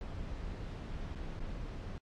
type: noise with dropouts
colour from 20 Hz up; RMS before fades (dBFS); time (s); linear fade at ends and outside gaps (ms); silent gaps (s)
brown; -41; 0.01-1.98; 1; 1.151-1.156 / 1.393-1.403
effects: low-pass 5000 Hz 12 dB/octave + AAC 64 kbps